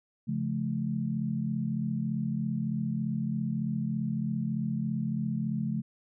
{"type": "chord", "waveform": "sine", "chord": "Db augmented", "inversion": "none", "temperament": "just", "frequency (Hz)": [138.59, 173.24, 216.5], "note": ["Db3", "F3", "A3"], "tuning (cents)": [0, -14, -28], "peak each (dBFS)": [-33, -34, -31], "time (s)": [0.27, 5.82], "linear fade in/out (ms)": 20, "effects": []}